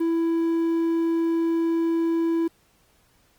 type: tone with quantisation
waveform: triangle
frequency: 331.4 Hz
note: E4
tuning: 9 cents sharp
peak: -18 dBFS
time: 0-2.48 s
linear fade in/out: 10 ms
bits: 8
effects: pink hiss -62 dBFS RMS until 3.38 s + Opus 32 kbps